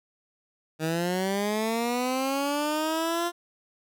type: linear sweep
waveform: 15% pulse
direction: up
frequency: 155.56 to 349.2 Hz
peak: -19 dBFS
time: 0.79-3.32 s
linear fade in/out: 50 ms
effects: none